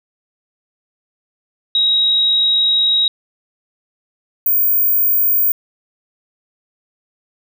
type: tone pair in turn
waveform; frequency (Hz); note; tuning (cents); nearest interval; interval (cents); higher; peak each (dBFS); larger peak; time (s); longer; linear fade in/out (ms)
sine; 3813 / 15252; A#7 / A#9; +38 / +38; 2 octaves; 2400; second; -11; neither; 1.75-3.08 / 4.46-5.52; first; 2
effects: none